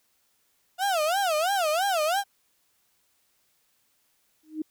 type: tone with vibrato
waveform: 35% pulse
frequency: 698.5 Hz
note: F5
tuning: in tune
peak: -21 dBFS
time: 0.78-2.24 s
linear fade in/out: 50 ms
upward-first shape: sine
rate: 3 Hz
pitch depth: 250 cents each way
type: tone with exponential growth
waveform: sine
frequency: 311.1 Hz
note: D#4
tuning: in tune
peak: -24 dBFS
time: 4.43-4.62 s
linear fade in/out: 5 ms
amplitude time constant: 41 ms
effects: white hiss -69 dBFS RMS until 4.7 s